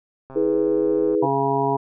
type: click train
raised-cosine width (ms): 1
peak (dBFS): -26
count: 114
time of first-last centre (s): 0.3-1.15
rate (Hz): 133
type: chord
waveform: sine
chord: E major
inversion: none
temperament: equal with one note detuned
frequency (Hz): 321.7 / 415.3 / 493.9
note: E4 / G#4 / B4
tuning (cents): -42 / 0 / 0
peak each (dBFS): -22 / -20 / -23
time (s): 0.35-1.27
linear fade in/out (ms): 20
type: harmonic tone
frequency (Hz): 137.6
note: C#3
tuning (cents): -12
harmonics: 1 / 2 / 3 / 5 / 6 / 7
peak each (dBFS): -28 / -27 / -23 / -26 / -27 / -23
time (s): 1.22-1.77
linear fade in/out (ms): 10
effects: none